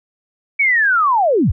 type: linear sweep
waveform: sine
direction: down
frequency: 2288 to 43.65 Hz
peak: -11 dBFS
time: 0.59-1.52 s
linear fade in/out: 10 ms
effects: none

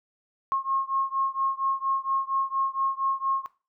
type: beating tone pair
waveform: sine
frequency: 1078 / 1082.3 Hz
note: C#6 / C#6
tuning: -49 / -42 cents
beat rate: 4.3 Hz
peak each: -27 / -28 dBFS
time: 0.52-3.46 s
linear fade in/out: 0 ms
effects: noise-tail reverb RT60 0.3 s tail -17 dB re dry

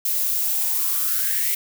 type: noise with high-pass filter sweep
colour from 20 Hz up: violet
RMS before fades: -22 dBFS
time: 0.05-1.55 s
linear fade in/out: 5 ms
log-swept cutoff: 430 to 2200 Hz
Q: 7.9
effects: none

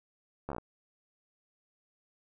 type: slowing click train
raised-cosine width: 1 ms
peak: -23 dBFS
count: 7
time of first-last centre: 0.49-0.583 s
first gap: 13 ms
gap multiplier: 1.07
effects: none

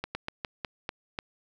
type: slowing click train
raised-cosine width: 0.3 ms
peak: -16 dBFS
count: 7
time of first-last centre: 0.04-1.189 s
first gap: 110 ms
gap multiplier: 1.22
effects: none

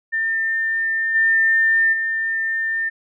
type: tone with level steps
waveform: sine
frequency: 1801 Hz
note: A6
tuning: 40 cents sharp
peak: -18 / -13 / -19 dBFS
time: 0.12-2.9 s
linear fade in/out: 20 ms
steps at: 1.14 / 1.92 s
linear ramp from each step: 20 ms
effects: none

